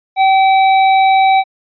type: tone with hard clipping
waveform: sine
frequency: 769 Hz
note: G5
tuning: 33 cents flat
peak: -9 dBFS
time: 0.16-1.44 s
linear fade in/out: 50 ms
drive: 12 dB
effects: resampled to 11025 Hz